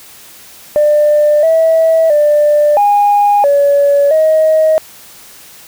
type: tone with pitch steps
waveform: sine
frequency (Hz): 596 / 649 / 593 / 819 / 568 / 630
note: D5 / E5 / D5 / G#5 / C#5 / D#5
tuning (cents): +25 / -27 / +17 / -24 / +42 / +21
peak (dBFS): -5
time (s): 0.76-4.78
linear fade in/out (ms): 0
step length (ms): 670
effects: tanh soft clip ceiling -2 dBFS + white hiss -37 dBFS RMS until 5.67 s